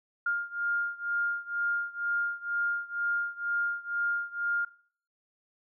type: beating tone pair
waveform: sine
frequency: 1407 / 1409.1 Hz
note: F6 / F6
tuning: +12 / +15 cents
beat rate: 2.1 Hz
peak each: -30 / -32 dBFS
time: 0.26-4.65 s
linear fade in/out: 5 ms
effects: noise-tail reverb RT60 0.5 s tail -19 dB re dry